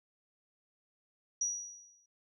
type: tone with exponential decay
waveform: sine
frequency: 5800 Hz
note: F#8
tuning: 35 cents flat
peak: -28 dBFS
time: 1.41-2.06 s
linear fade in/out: 5 ms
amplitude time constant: 140 ms
effects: none